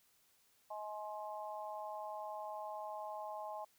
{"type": "harmonic tone", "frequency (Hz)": 211.2, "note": "G#3", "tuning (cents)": 29, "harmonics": [3, 4, 5], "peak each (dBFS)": [-46, -45, -49], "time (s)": [0.7, 3.65], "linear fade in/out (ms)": 10, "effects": ["white hiss -72 dBFS RMS until 3.78 s"]}